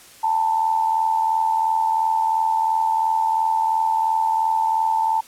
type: tone with amplitude modulation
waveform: sine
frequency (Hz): 887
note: A5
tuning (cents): +14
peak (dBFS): -14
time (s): 0.23-5.21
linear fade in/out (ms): 10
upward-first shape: sine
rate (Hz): 82.9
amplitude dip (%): 60
effects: white hiss -46 dBFS RMS until 5.27 s + low-pass 12000 Hz 12 dB/octave